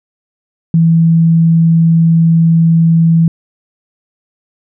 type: tone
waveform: sine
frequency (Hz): 164.81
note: E3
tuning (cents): 0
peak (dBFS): -5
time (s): 0.74-3.28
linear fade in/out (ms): 2
effects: none